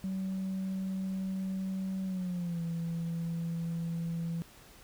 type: tone with pitch glide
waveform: sine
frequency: 190 to 167.33 Hz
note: F#3 to E3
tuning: +46 to +26 cents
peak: -30 dBFS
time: 0.04-4.42 s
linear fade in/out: 0 ms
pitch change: -220 cents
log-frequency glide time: 2.05-2.62 s
effects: tanh soft clip ceiling -30 dBFS + pink hiss -56 dBFS RMS until 4.83 s